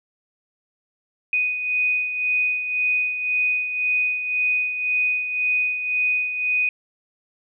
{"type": "beating tone pair", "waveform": "sine", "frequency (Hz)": [2489, 2490.9], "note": ["D#7", "D#7"], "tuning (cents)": [0, 1], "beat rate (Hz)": 1.9, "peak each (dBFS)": [-20, -28], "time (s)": [1.33, 6.69], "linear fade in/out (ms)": 2, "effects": []}